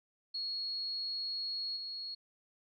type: tone with level steps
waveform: sine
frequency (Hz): 4321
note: C#8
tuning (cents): -45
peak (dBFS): -35 / -39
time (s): 0.34-2.15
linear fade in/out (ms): 10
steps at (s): 1.76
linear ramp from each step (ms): 10
effects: none